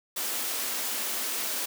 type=high-pass noise; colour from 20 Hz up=white; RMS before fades=-31 dBFS; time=0.16-1.66 s; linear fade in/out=10 ms; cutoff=210 Hz; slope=96 dB/octave; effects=none